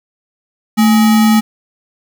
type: tone with sample-and-hold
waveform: sine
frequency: 220 Hz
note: A3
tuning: in tune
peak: -6 dBFS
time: 0.77-1.41 s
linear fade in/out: 20 ms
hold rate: 1050 Hz
effects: none